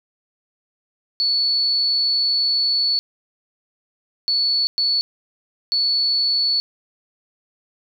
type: tone bursts at uneven times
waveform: sine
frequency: 4434 Hz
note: C#8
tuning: in tune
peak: -16 dBFS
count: 4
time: 1.2-2.99 / 4.28-4.67 / 4.78-5.01 / 5.72-6.6 s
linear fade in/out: 0 ms
effects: 9-bit